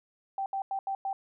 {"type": "tone bursts at uneven times", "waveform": "sine", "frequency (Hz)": 780, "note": "G5", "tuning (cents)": -9, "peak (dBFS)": -29, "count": 5, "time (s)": [[0.38, 0.46], [0.53, 0.62], [0.71, 0.79], [0.87, 0.95], [1.05, 1.13]], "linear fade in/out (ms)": 2, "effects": []}